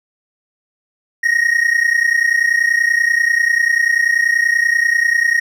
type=tone pair together; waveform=triangle; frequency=1858.7 / 1889 Hz; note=A#6 / A#6; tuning=-6 / +22 cents; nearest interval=unison; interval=28 cents; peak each=-13 dBFS; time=1.23-5.4 s; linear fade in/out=10 ms; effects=none